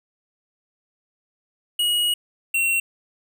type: tone pair in turn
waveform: square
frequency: 2899 / 2729 Hz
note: F#7 / F7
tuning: -36 / -41 cents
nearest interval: minor second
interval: 105 cents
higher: first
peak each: -19 dBFS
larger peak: neither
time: 1.79-2.14 / 2.54-2.8 s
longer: first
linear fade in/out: 5 ms
effects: none